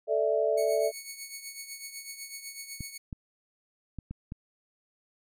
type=chord; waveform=sine; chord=A suspended fourth; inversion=none; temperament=equal; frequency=440 / 587.3 / 659.3 Hz; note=A4 / D5 / E5; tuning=0 / 0 / 0 cents; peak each=-28 dBFS; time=0.07-0.92 s; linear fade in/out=50 ms
type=tone with tremolo; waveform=10% pulse; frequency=2217 Hz; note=C#7; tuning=in tune; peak=-28 dBFS; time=0.57-2.98 s; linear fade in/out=10 ms; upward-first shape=triangle; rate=8 Hz; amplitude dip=70%
type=clicks; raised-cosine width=5 ms; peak=-25 dBFS; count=5; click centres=2.807 / 3.128 / 3.987 / 4.11 / 4.321 s
effects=none